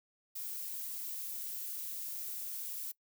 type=noise; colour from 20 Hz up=violet; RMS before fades=-41 dBFS; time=0.35-2.92 s; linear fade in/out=10 ms; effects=noise-tail reverb RT60 0.1 s tail -21 dB re dry